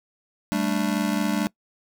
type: chord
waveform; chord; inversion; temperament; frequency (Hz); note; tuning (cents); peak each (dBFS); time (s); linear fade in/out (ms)
square; G suspended second; none; just; 196 / 220.5 / 294; G3 / A3 / D4; 0 / +4 / +2; -27; 0.52-1.47; 0
effects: noise-tail reverb RT60 0.1 s tail -23 dB re dry